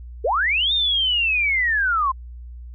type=linear two-way sweep; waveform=sine; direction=up then down; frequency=383.4 to 3700 to 1020 Hz; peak=-17 dBFS; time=0.24-2.12 s; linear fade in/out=10 ms; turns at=0.73 s; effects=added 60 Hz sine -34 dBFS peak until 2.74 s